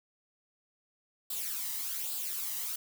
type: noise with flanger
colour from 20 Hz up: blue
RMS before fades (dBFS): -36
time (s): 1.3-2.76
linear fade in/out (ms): 5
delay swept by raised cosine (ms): 0.24 to 1.03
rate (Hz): 1.2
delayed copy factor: +0.6
effects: none